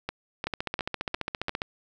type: two click trains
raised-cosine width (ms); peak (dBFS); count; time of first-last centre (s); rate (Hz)
0.3; -13 / -14; 18 / 5; 0.47-1.619 / 0.09-1.494; 14.8 / 2.85
effects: none